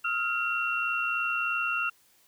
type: tone cluster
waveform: sine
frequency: 1279 / 1402 / 2734 Hz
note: D#6 / F6 / F7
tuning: +47 / +6 / -37 cents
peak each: -34 / -30 / -29 dBFS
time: 0.04-1.9 s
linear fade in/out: 10 ms
effects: white hiss -63 dBFS RMS until 2.27 s